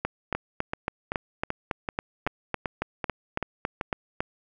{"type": "two click trains", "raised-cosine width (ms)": 0.5, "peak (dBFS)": [-11, -13], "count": [16, 10], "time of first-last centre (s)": [[0.05, 4.205], [0.35, 3.812]], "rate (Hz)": [3.61, 2.6], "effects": []}